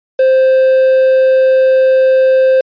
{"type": "tone with quantisation", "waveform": "triangle", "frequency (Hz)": 523.3, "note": "C5", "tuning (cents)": 0, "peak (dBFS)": -4, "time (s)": [0.19, 2.61], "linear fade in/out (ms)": 5, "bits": 5, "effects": ["resampled to 11025 Hz"]}